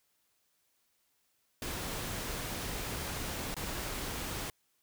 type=noise with dropouts; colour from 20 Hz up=pink; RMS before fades=-38 dBFS; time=1.62-4.5 s; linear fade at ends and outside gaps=1 ms; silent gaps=3.543-3.566 s; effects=white hiss -75 dBFS RMS until 4.82 s